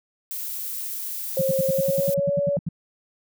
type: noise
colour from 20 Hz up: violet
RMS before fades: -31 dBFS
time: 0.31-2.14 s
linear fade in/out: 0 ms
type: tone with pitch glide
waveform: sine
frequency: 534 to 569 Hz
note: C5 to C#5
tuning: +35 to +45 cents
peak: -20 dBFS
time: 1.37-2.57 s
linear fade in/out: 2 ms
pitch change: +110 cents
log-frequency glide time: 1.68-2.36 s
type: tone bursts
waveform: sine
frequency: 166.2 Hz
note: E3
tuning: 15 cents sharp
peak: -22 dBFS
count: 14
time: 1.39-2.689 s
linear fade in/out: 5 ms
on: 25 ms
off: 73 ms
effects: none